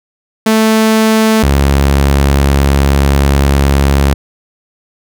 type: tone pair in turn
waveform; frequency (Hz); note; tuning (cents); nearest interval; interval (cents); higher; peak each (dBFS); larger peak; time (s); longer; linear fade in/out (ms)
sawtooth; 220 / 69.52; A3 / C#2; 0 / +6; octave + minor sixth; 1994; first; -3; neither; 0.46-1.43 / 1.43-4.14; second; 5
effects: none